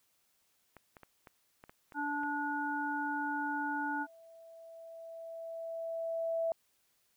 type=clicks; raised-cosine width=0.5 ms; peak=-36 dBFS; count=8; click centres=0.767 / 0.968 / 1.033 / 1.272 / 1.639 / 1.695 / 1.922 / 2.234 s
type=harmonic tone; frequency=290.9 Hz; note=D4; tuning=16 cents flat; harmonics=1 / 3 / 5; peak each=-38 / -36 / -37 dBFS; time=1.94-4.07 s; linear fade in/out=50 ms
type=tone with exponential growth; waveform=sine; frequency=660 Hz; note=E5; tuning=2 cents sharp; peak=-29 dBFS; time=2.79-6.52 s; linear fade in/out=1 ms; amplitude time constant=810 ms
effects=white hiss -74 dBFS RMS until 7.16 s